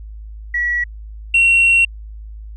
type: tone pair in turn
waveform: sine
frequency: 1932 / 2732 Hz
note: B6 / F7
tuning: -39 / -39 cents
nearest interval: tritone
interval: 600 cents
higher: second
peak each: -15 / -7 dBFS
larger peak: second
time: 0.54-0.84 / 1.34-1.85 s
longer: second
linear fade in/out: 5 ms
effects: tanh soft clip ceiling -7 dBFS + added 53 Hz sine -30 dBFS peak until 2.56 s